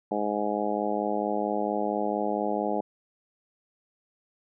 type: harmonic tone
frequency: 104.4 Hz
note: G#2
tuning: 10 cents sharp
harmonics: 2 / 3 / 4 / 5 / 6 / 7 / 8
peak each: -33 / -33 / -33 / -33 / -33 / -33 / -33 dBFS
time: 0.11-2.81 s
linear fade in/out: 5 ms
effects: none